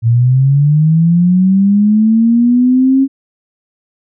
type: linear sweep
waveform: sine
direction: up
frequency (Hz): 112.8 to 272.6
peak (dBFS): -6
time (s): 0.02-3.08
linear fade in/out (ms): 50
effects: none